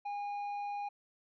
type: tone with tanh clipping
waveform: sine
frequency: 816 Hz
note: G#5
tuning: 31 cents flat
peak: -37 dBFS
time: 0.05-0.89 s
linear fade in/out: 10 ms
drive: 6 dB
effects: none